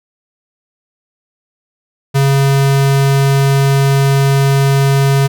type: tone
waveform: square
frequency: 137.7 Hz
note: C#3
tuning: 11 cents flat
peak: -9 dBFS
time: 2.14-5.28 s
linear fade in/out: 20 ms
effects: none